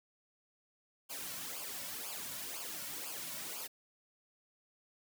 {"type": "noise with flanger", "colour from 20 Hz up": "white", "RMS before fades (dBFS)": -43, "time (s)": [1.09, 3.68], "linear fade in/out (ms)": 20, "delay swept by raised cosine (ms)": [0.51, 2.51], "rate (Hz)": 2, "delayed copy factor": -0.75, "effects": []}